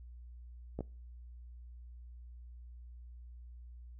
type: clicks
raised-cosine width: 2 ms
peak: -25 dBFS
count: 2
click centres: 0.79 / 0.807 s
effects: noise-tail reverb RT60 0.4 s tail -25 dB re dry + added 60 Hz sine -48 dBFS peak until 3.99 s